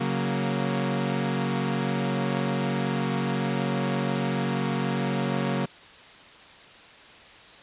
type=chord; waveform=sawtooth; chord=F# major; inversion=second; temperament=equal; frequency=138.59 / 185 / 233.1 Hz; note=C#3 / F#3 / A#3; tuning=0 / 0 / 0 cents; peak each=-25 dBFS; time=0-5.66 s; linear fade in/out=10 ms; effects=white hiss -48 dBFS RMS until 7.62 s + resampled to 8000 Hz